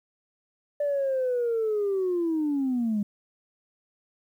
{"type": "linear sweep", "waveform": "sine", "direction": "down", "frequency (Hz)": [587.3, 200], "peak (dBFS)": -22, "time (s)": [0.8, 3.03], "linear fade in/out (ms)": 5, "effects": ["tanh soft clip ceiling -20 dBFS", "10-bit"]}